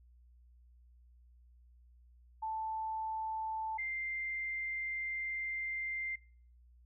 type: tone pair in turn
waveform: sine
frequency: 880 / 2093 Hz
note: A5 / C7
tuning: 0 / 0 cents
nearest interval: octave + minor third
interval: 1500 cents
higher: second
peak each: -35 / -35 dBFS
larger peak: neither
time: 2.42-3.78 / 3.78-6.16 s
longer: second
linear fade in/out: 10 ms
effects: noise-tail reverb RT60 0.5 s tail -25 dB re dry + added 60 Hz sine -59 dBFS peak until 6.85 s